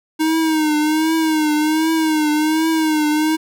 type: tone with vibrato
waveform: square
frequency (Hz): 312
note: D#4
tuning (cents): +5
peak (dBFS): -15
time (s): 0.19-3.37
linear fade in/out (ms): 20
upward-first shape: triangle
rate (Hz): 1.3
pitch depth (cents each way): 71
effects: none